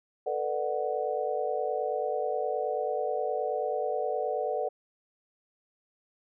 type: chord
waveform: sine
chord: B minor seventh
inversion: third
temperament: just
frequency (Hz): 444.5 / 493.9 / 592.7 / 740.8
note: A4 / B4 / D5 / F#5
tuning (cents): +18 / 0 / +16 / +2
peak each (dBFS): -33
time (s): 0.26-4.69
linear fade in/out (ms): 10
effects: none